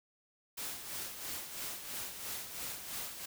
white noise with tremolo, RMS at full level -40 dBFS, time 0.57-3.26 s, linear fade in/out 10 ms, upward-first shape sine, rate 3 Hz, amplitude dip 55%, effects none

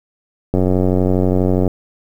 click train, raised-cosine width 2 ms, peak -3 dBFS, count 106, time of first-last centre 0.54-1.678 s, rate 92.3 Hz, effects 7-bit

